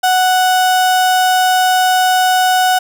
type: tone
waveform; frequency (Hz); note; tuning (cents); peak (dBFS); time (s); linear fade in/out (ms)
35% pulse; 740; F#5; 0; -8; 0.03-2.79; 10
effects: none